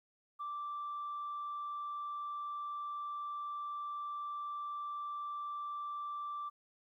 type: tone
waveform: sine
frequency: 1172 Hz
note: D6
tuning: 4 cents flat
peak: -37 dBFS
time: 0.39-6.5 s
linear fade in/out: 20 ms
effects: tanh soft clip ceiling -35 dBFS + 13-bit